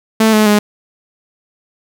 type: tone with pitch steps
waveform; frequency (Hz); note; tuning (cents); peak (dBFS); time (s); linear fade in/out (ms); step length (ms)
sawtooth; 220.7 / 214.4 / 208.3; A3 / A3 / G#3; +5 / -45 / +5; -4; 0.2-0.59; 5; 130
effects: none